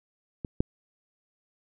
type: clicks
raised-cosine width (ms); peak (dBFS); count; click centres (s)
3; -20 / -10; 2; 0.448 / 0.605
effects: none

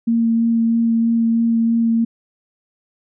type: tone with vibrato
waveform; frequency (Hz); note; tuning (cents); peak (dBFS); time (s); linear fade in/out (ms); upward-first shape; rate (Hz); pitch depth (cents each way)
sine; 229.6; A#3; -26; -13; 0.07-2.05; 10; sine; 3.1; 11
effects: none

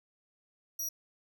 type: tone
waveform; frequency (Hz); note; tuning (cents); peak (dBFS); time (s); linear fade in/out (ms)
sawtooth; 5760; F#8; -47; -31; 0.79-0.89; 5
effects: none

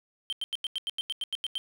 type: tone bursts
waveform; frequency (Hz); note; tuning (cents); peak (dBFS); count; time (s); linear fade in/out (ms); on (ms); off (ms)
triangle; 3132; G7; -2; -27; 12; 0.3-1.58; 0; 26; 88
effects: none

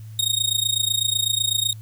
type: tone with amplitude modulation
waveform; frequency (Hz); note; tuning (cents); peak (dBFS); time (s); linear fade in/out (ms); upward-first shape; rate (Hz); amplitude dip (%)
sawtooth; 3729; A#7; 0; -13; 0.19-1.73; 2; sine; 28; 90
effects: added 109 Hz sine -35 dBFS peak until 1.81 s + white hiss -56 dBFS RMS until 1.81 s

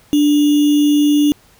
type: tone with sample-and-hold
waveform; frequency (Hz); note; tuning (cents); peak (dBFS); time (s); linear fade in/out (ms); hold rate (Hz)
sine; 293.7; D4; 0; -9; 0.13-1.32; 0; 3150
effects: pink hiss -50 dBFS RMS until 1.59 s

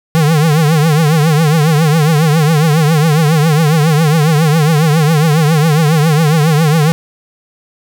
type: tone with vibrato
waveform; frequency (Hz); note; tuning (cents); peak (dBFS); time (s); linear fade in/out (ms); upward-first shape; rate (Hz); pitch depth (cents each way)
square; 155.56; D#3; 0; -8; 0.15-6.92; 0; triangle; 7.3; 150
effects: none

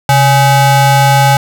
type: ring-modulated tone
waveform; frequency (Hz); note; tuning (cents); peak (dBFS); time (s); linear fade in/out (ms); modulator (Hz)
square; 350; F4; +4; -3; 0.09-1.37; 2; 484
effects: none

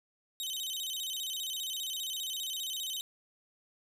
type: tone with vibrato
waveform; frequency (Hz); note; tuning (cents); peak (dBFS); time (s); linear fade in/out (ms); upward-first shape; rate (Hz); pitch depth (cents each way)
sawtooth; 3400; G#7; +40; -32; 0.4-3.01; 0; square; 15; 180
effects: none

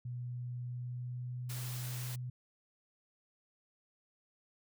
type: tone with pitch glide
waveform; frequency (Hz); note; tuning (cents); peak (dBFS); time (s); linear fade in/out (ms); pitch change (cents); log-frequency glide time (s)
sine; 122.8 to 124.73; B2 to B2; -9 to +18; -38; 0.05-2.3; 5; +27; 0.58-1.76
type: high-pass noise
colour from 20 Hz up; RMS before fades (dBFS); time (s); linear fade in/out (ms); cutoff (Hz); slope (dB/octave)
white; -46; 1.49-2.16; 10; 210; 24
effects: none

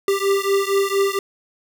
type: beating tone pair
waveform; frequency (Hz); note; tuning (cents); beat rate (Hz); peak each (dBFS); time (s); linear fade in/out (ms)
square; 392.8 / 397.1; G4 / G4; +4 / +22; 4.3; -20 / -21; 0.08-1.19; 2
effects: none

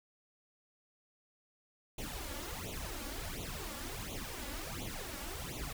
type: noise with flanger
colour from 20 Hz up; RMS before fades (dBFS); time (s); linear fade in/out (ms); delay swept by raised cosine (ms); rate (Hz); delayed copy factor
pink; -42; 1.98-5.73; 5; 0.29 to 3.59; 1.4; +0.85
effects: none

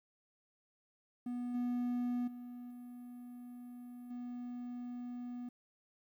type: tone with level steps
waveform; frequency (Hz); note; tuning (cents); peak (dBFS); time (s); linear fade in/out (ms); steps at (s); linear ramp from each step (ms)
triangle; 244.5; B3; -17; -35 / -31 / -43 / -45 / -39; 1.26-5.49; 5; 1.54 / 2.27 / 2.7 / 4.1; 10
effects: 12-bit

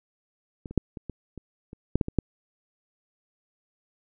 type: clicks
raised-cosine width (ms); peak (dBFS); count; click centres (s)
3; -24 / -26 / -7 / -24 / -21 / -26 / -28 / -8 / -10 / -18 / -8; 11; 0.658 / 0.71 / 0.777 / 0.972 / 1.097 / 1.377 / 1.731 / 1.956 / 2.012 / 2.084 / 2.187
effects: none

